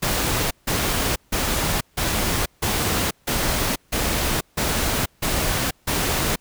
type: noise bursts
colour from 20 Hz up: pink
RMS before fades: -22 dBFS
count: 10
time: 0.02-6.36 s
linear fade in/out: 10 ms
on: 490 ms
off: 160 ms
effects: pink hiss -60 dBFS RMS until 6.4 s